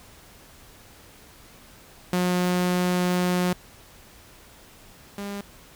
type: tone pair in turn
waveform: sawtooth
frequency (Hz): 179.7 / 201.3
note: F3 / G3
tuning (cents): +50 / +46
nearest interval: major second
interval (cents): 196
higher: second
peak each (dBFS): -17 / -27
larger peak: first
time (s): 2.13-3.53 / 5.18-5.41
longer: first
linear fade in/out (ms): 2
effects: pink hiss -50 dBFS RMS until 5.75 s